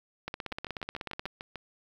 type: two click trains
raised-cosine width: 0.3 ms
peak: -19 / -23 dBFS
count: 17 / 8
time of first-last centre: 0.28-1.256 / 0.52-1.557 s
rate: 16.4 / 6.75 Hz
effects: 9-bit

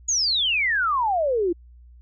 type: exponential sweep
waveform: sine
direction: down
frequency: 6900 to 329.6 Hz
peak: -19 dBFS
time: 0.08-1.53 s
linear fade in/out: 10 ms
effects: added 60 Hz sine -45 dBFS peak until 2.01 s

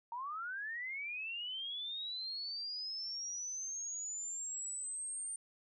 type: linear sweep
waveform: sine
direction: up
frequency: 912 to 8870 Hz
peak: -39 dBFS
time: 0.12-5.36 s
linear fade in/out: 2 ms
effects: none

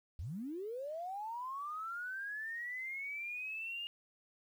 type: linear sweep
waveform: sine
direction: up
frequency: 64.5 to 2851 Hz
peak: -39 dBFS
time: 0.19-3.87 s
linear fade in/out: 0 ms
effects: 11-bit

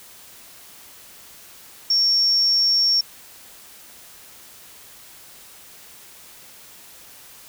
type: tone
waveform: sine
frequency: 5490 Hz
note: F8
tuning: 31 cents flat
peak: -15 dBFS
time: 1.9-3.01 s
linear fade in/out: 5 ms
effects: white hiss -45 dBFS RMS until 7.48 s

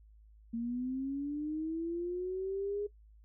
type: linear sweep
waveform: sine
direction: up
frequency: 228.1 to 415.3 Hz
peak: -33 dBFS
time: 0.53-2.87 s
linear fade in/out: 10 ms
effects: noise-tail reverb RT60 0.1 s tail -19 dB re dry + added 53 Hz sine -56 dBFS peak until 3.24 s

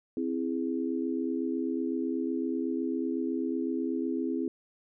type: chord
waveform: sine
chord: C augmented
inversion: none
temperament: equal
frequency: 261.6 / 329.6 / 415.3 Hz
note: C4 / E4 / G#4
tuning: 0 / 0 / 0 cents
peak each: -31 / -32 / -36 dBFS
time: 0.17-4.48 s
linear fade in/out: 2 ms
effects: none

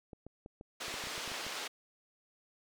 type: clicks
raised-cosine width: 2 ms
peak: -34 dBFS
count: 12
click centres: 0.132 / 0.266 / 0.461 / 0.611 / 0.882 / 0.941 / 1.039 / 1.071 / 1.179 / 1.277 / 1.317 / 1.466 s
type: band-pass noise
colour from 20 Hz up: white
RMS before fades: -41 dBFS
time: 0.8-1.68 s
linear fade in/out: 10 ms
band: 320 to 4500 Hz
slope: 12 dB/octave
effects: none

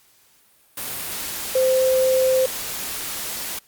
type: tone in noise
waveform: sine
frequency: 519 Hz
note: C5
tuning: 14 cents flat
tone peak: -15 dBFS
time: 1.55-2.46 s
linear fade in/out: 5 ms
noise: white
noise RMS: -29 dBFS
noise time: 0.77-3.59 s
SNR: +11 dB
effects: white hiss -57 dBFS RMS until 3.67 s + Opus 48 kbps

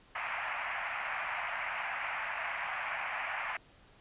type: band-pass noise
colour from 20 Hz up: white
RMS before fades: -37 dBFS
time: 0.15-3.57 s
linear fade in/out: 5 ms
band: 660 to 2500 Hz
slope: 48 dB/octave
effects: pink hiss -61 dBFS RMS until 4 s + resampled to 8000 Hz

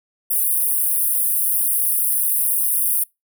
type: high-pass noise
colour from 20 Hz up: pink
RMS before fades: -19 dBFS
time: 0.3-3.04 s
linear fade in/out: 10 ms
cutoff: 9300 Hz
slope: 96 dB/octave
effects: noise-tail reverb RT60 0.2 s tail -25 dB re dry

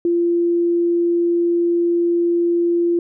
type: tone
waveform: sine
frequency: 343.7 Hz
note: F4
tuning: 28 cents flat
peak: -14 dBFS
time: 0.05-2.99 s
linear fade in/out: 2 ms
effects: none

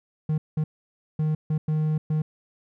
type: tone bursts at uneven times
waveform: triangle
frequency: 154.7 Hz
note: D#3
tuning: 10 cents flat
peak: -19 dBFS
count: 6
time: 0.29-0.38 / 0.57-0.64 / 1.19-1.35 / 1.5-1.58 / 1.68-1.98 / 2.1-2.22 s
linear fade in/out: 5 ms
effects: none

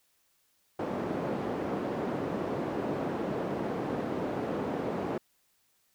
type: band-pass noise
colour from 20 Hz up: white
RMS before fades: -33 dBFS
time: 0.79-5.18 s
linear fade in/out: 5 ms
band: 170 to 480 Hz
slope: 12 dB/octave
effects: white hiss -71 dBFS RMS until 5.94 s

